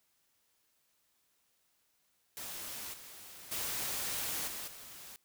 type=noise with level steps; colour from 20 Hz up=white; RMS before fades=-43 / -51 / -37 / -42 / -50 dBFS; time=2.37-5.16 s; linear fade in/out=0 ms; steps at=2.93 / 3.51 / 4.47 / 4.67 s; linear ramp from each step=10 ms; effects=white hiss -75 dBFS RMS until 5.24 s